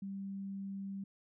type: tone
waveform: sine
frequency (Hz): 196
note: G3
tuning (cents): 0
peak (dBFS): -39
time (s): 0.02-1.04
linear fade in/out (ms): 5
effects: none